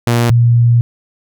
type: tone pair in turn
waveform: sawtooth / sine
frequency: 118.6 / 118.6 Hz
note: A#2 / A#2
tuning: +30 / +30 cents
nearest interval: unison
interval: 0 cents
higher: neither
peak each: -6 dBFS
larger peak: neither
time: 0.07-0.3 / 0.3-0.81 s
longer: second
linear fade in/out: 0 ms
effects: none